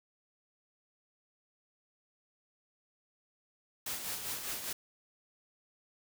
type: noise with tremolo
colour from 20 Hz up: white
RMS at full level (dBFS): -37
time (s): 3.86-4.73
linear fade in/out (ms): 5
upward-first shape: sine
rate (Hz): 5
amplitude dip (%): 50
effects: none